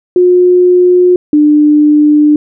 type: tone pair in turn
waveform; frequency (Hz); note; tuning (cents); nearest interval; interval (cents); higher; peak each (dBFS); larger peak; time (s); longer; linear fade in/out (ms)
sine; 359.8 / 298.5; F#4 / D4; -48 / +28; minor third; 324; first; -3; neither; 0.16-1.16 / 1.33-2.36; second; 2
effects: none